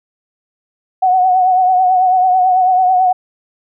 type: tone with vibrato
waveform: sine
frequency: 740 Hz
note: F#5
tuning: in tune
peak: -8 dBFS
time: 1.02-3.13 s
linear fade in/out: 10 ms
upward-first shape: triangle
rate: 9.1 Hz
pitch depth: 51 cents each way
effects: none